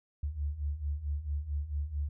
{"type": "beating tone pair", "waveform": "sine", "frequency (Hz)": [70.2, 74.7], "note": ["C#2", "D2"], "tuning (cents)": [22, 30], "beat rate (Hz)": 4.5, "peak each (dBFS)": [-37, -33], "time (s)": [0.23, 2.09], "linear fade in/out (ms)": 5, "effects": []}